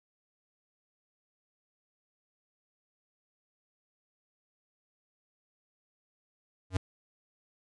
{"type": "tone with exponential growth", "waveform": "square", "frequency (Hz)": 93.3, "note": "F#2", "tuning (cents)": 15, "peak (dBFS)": -23, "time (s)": [6.7, 6.77], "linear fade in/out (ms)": 5, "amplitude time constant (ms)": 15, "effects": ["resampled to 22050 Hz"]}